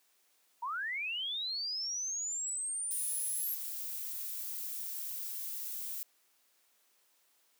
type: linear sweep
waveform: sine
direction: up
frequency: 902 to 11690 Hz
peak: -34 dBFS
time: 0.62-3.55 s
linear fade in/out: 10 ms
type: noise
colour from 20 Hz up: violet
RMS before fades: -40 dBFS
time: 2.91-6.03 s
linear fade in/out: 0 ms
effects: white hiss -71 dBFS RMS until 7.59 s + high-pass 300 Hz 12 dB/octave